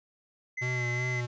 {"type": "tone", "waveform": "triangle", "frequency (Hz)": 2042, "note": "C7", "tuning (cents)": -43, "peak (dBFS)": -30, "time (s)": [0.57, 1.21], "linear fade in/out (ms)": 10}
{"type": "tone with vibrato", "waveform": "square", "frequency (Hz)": 123.5, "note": "B2", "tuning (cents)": 0, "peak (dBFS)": -31, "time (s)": [0.61, 1.27], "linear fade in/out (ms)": 20, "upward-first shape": "sine", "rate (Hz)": 2.7, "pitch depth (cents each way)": 35}
{"effects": ["resampled to 16000 Hz"]}